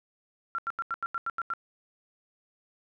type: tone bursts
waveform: sine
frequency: 1368 Hz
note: F6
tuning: 36 cents flat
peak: -28 dBFS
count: 9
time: 0.55-1.536 s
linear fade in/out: 0 ms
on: 34 ms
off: 85 ms
effects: none